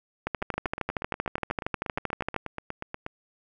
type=two click trains; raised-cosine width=0.5 ms; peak=-12 / -18 dBFS; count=28 / 23; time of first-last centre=0.27-2.363 / 0.42-3.064 s; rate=12.9 / 8.32 Hz; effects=none